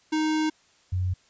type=tone pair in turn; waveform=square / sine; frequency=311.1 / 91.67 Hz; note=D#4 / F#2; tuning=0 / -16 cents; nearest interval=octave + major sixth; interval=2116 cents; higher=first; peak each=-23 dBFS; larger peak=neither; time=0.12-0.5 / 0.92-1.14 s; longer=first; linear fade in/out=10 ms; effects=white hiss -61 dBFS RMS until 1.29 s + resampled to 16000 Hz